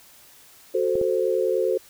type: chord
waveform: sine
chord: F# diminished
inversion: none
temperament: equal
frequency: 370 / 440 / 523.3 Hz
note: F#4 / A4 / C5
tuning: 0 / 0 / 0 cents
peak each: -24 dBFS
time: 0.74-1.78 s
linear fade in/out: 10 ms
type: clicks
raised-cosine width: 2 ms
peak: -20 dBFS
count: 2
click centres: 0.955 / 1.014 s
effects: white hiss -51 dBFS RMS until 1.89 s